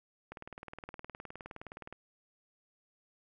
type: click train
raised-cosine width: 0.5 ms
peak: -29 dBFS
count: 32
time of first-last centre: 0.32-1.926 s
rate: 19.3 Hz
effects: none